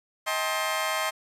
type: chord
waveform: 20% pulse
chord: A half-diminished seventh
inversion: second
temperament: just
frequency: 633.6 / 792 / 880 / 1056 Hz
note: Eb5 / G5 / A5 / C6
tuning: +31 / +18 / 0 / +16 cents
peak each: -25 / -29 / -31 / -25 dBFS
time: 0.26-1.11 s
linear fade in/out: 20 ms
effects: resampled to 32000 Hz + 9-bit